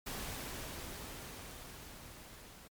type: noise with level ramp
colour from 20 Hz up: pink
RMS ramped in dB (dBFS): -41 to -55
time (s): 0.06-2.68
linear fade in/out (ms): 10
effects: MP3 96 kbps